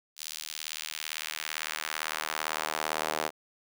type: tone with high-pass filter sweep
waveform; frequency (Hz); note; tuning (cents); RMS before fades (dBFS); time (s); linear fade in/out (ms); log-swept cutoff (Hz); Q
sawtooth; 77.78; D#2; 0; -35; 0.16-3.31; 50; 4600 to 590; 1
effects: none